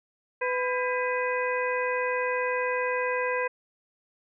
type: harmonic tone with a mistuned harmonic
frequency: 500 Hz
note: B4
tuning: 21 cents sharp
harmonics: 1 / 2 / 3 / 4 / 5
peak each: -28 / -31 / -33 / -34 / -35 dBFS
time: 0.41-3.48 s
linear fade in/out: 10 ms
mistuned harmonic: 3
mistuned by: +120 cents
effects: none